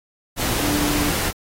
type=tone in noise; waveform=sine; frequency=293.7 Hz; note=D4; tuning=in tune; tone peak=-22 dBFS; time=0.59-1.13 s; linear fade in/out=50 ms; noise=pink; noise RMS=-23 dBFS; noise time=0.36-1.33 s; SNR=-2 dB; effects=AAC 48 kbps